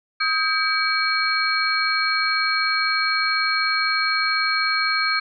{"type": "tone cluster", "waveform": "sine", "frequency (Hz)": [1266, 1590, 2283, 4261], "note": ["D#6", "G6", "D7", "C8"], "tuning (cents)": [30, 24, -50, 31], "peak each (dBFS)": -24, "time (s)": [0.2, 5.2], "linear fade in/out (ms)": 10, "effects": []}